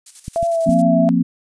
violet noise with tremolo, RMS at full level -32 dBFS, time 0.06-0.82 s, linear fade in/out 5 ms, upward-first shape square, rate 11 Hz, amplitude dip 65%
clicks, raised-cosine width 5 ms, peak -15 dBFS, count 3, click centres 0.281 / 0.429 / 0.692 s
sine tone with vibrato, 668 Hz, E5, 23 cents sharp, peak -15 dBFS, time 0.36-1.09 s, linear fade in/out 0 ms, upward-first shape sine, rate 2.8 Hz, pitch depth 26 cents each way
sine chord, F suspended fourth, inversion none, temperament just, 174.61 / 232.8 / 261.9 Hz, F3 / Bb3 / C4, 0 / -2 / +2 cents, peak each -17 dBFS, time 0.66-1.23 s, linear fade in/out 10 ms
effects resampled to 22050 Hz

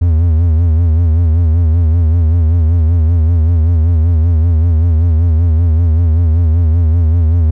triangle tone with vibrato, 82.41 Hz, E2, in tune, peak -5 dBFS, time 0.01-7.51 s, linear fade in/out 10 ms, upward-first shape sine, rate 5.2 Hz, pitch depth 99 cents each way, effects none

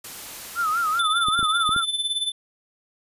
white noise, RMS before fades -37 dBFS, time 0.04-1 s, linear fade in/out 5 ms
sine tone with vibrato, 1317 Hz, E6, 2 cents flat, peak -20 dBFS, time 0.55-1.85 s, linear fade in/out 50 ms, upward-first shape sine, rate 5.1 Hz, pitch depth 110 cents each way
square tone with tremolo, 3520 Hz, A7, in tune, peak -21 dBFS, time 0.99-2.32 s, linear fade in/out 5 ms, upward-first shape sine, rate 18 Hz, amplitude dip 70%
clicks, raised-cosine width 3 ms, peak -21 dBFS, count 5, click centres 1.285 / 1.392 / 1.429 / 1.692 / 1.763 s
effects resampled to 32000 Hz

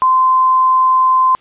sine tone, 1035 Hz, C6, 19 cents flat, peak -8 dBFS, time 0.02-1.35 s, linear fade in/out 0 ms, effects white hiss -49 dBFS RMS until 1.4 s + resampled to 8000 Hz

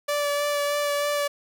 sawtooth tone with vibrato, 580 Hz, D5, 22 cents flat, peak -19 dBFS, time 0.08-1.28 s, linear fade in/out 10 ms, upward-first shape sine, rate 3.2 Hz, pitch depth 14 cents each way, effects none

